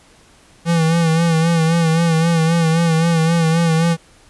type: tone with vibrato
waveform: square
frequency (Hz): 164.81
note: E3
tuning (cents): 0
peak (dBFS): -13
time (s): 0.65-3.97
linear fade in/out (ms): 50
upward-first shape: sine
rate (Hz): 3.8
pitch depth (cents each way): 53
effects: pink hiss -49 dBFS RMS until 4.29 s + resampled to 24000 Hz